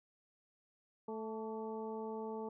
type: harmonic tone with a mistuned harmonic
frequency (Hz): 220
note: A3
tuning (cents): 0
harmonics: 1 / 2 / 3 / 4 / 5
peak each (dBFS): -45 / -42 / -53 / -47 / -56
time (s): 1.08-2.49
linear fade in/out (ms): 5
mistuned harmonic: 5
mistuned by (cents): +57
effects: none